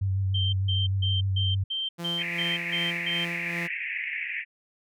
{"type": "tone with vibrato", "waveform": "sine", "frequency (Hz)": 96.3, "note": "G2", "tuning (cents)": -30, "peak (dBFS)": -23, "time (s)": [0.01, 1.64], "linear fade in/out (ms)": 10, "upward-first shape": "sine", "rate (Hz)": 6.6, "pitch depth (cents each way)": 27}
{"type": "tone bursts", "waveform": "sine", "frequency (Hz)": 3136, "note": "G7", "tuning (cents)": 0, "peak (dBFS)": -27, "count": 9, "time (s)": [0.34, 3.25], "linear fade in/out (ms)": 10, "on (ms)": 190, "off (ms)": 150}
{"type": "tone with tremolo", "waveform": "sawtooth", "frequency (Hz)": 171, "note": "F3", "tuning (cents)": -36, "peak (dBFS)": -28, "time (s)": [1.98, 3.68], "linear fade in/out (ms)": 20, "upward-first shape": "sine", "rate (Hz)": 2.6, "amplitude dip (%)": 50}
{"type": "band-pass noise", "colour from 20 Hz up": "pink", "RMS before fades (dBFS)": -32, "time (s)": [2.17, 4.45], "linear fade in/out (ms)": 50, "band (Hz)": [1800, 2600], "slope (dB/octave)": 96}
{"effects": []}